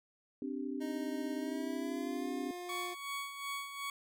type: chord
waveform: sine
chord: C suspended second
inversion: none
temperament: just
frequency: 261.6 / 294.3 / 392.4 Hz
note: C4 / D4 / G4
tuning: 0 / +4 / +2 cents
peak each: -39 / -40 / -44 dBFS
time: 0.42-2.51 s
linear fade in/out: 2 ms
type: tone with pitch glide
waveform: 25% pulse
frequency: 311.1 to 355.3 Hz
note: D#4 to F4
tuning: 0 to +30 cents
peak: -38 dBFS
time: 0.8-2.95 s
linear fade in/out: 20 ms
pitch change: +230 cents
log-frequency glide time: 1.37-2.3 s
type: tone with tremolo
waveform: 20% pulse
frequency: 1120 Hz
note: C#6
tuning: 18 cents sharp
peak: -32 dBFS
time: 2.69-3.9 s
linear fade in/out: 2 ms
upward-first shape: sine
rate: 2.7 Hz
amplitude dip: 60%
effects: none